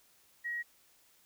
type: tone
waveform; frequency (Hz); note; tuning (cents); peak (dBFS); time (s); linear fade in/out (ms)
sine; 1900; A#6; +33; -34; 0.44-0.63; 20
effects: white hiss -66 dBFS RMS until 1.25 s